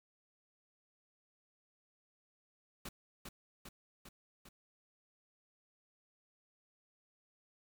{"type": "noise with echo", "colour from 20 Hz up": "pink", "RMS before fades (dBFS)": -45, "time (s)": [2.85, 2.89], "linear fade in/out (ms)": 5, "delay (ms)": 400, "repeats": 4, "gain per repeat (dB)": -3, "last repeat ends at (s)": 4.49, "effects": []}